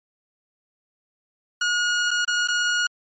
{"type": "tone with dropouts", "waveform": "sawtooth", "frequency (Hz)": 1442, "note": "F#6", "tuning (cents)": -45, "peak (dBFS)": -16, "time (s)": [1.61, 2.87], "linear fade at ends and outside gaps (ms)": 5, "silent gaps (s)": [[2.108, 2.112], [2.249, 2.277], [2.476, 2.484]], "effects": ["MP3 32 kbps"]}